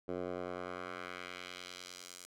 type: tone with band-pass filter sweep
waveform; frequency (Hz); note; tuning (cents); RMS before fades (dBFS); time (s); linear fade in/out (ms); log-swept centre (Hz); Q
10% pulse; 89.9; F#2; -49; -44; 0.08-2.26; 10; 450 to 8100; 1.1
effects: none